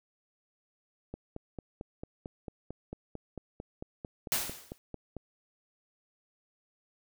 click train, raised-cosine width 2 ms, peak -26 dBFS, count 19, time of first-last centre 1.14-5.167 s, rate 4.47 Hz
white noise with exponential decay, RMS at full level -27 dBFS, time 4.32-4.78 s, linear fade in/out 0 ms, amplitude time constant 100 ms
effects none

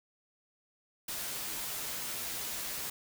white noise with comb filter, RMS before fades -38 dBFS, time 1.08-2.9 s, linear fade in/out 5 ms, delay 11 ms, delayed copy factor -0.5, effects none

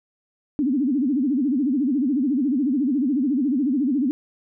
sine tone with vibrato, 270.1 Hz, C#4, 45 cents flat, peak -18 dBFS, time 0.59-4.11 s, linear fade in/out 0 ms, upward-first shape sine, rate 14 Hz, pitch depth 210 cents each way, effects none

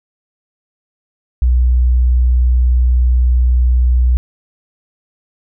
sine tone, 61.7 Hz, B1, 1 cent flat, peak -8 dBFS, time 1.42-4.17 s, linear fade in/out 0 ms, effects none

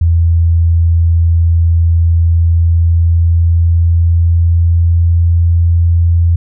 sine tone with pitch glide, 83.6 to 84.77 Hz, E2 to E2, +25 to +49 cents, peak -6 dBFS, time 0.01-6.36 s, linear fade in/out 5 ms, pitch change +24 cents, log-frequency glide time 2.18-5.27 s, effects none

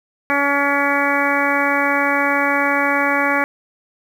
harmonic tone, 282.9 Hz, C#4, 35 cents sharp, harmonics 1 / 2 / 3 / 4 / 5 / 6 / 7 / 8, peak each -23 / -23 / -23 / -23 / -23 / -23 / -23 / -23 dBFS, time 0.3-3.44 s, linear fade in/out 0 ms, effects 7-bit

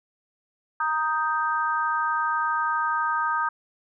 sine chord, Eb major, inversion second, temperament equal, 932.3 / 1244.5 / 1568 Hz, Bb5 / Eb6 / G6, 0 / 0 / 0 cents, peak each -27 / -25 / -28 dBFS, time 0.8-3.49 s, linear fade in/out 5 ms, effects none

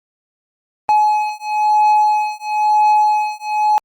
triangle beating tone pair, 847 / 848 Hz, G#5 / G#5, +34 / +36 cents, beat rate 1 Hz, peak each -13 dBFS, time 0.89-3.78 s, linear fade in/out 0 ms, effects Opus 24 kbps

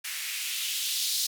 violet noise with band-pass filter sweep, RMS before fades -31 dBFS, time 0.04-1.27 s, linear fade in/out 10 ms, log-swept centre 1900 to 4400 Hz, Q 2.1, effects none

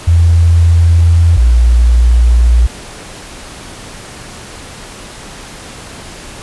sine tone pair in turn, 84.3 / 59.23 Hz, E2 / A#1, +39 / +28 cents, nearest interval tritone, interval 611 cents, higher first, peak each -4 dBFS, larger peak neither, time 0.07-1.37 / 1.37-2.67 s, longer neither, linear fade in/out 10 ms, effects pink hiss -30 dBFS RMS until 6.42 s + resampled to 24000 Hz

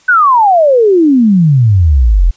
sine exponential sweep, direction down, 1533 to 39.08 Hz, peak -4 dBFS, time 0.08-2.31 s, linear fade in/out 10 ms, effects white hiss -47 dBFS RMS until 2.36 s + resampled to 16000 Hz

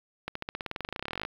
accelerating click train, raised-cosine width 0.3 ms, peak -17 dBFS, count 26, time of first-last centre 0.28-1.251 s, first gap 74 ms, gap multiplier 0.94, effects low-pass 5000 Hz 12 dB/octave + 8-bit

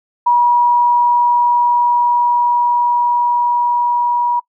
sine tone with level ramp, 963 Hz, B5, 44 cents flat, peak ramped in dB -8 to -12 dBFS, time 0.26-4.4 s, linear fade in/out 10 ms, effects noise-tail reverb RT60 0.1 s tail -24 dB re dry

